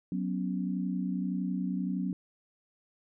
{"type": "chord", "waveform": "sine", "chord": "F# suspended fourth", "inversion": "none", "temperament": "just", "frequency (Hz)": [185, 246.7, 277.5], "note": ["F#3", "B3", "C#4"], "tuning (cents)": [0, -2, 2], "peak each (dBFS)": [-31, -36, -36], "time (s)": [0.12, 2.13], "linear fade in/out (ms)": 2, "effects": []}